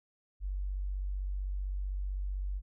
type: tone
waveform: sine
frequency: 47.84 Hz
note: G1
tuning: 41 cents flat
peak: -32 dBFS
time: 0.4-2.62 s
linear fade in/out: 50 ms
effects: none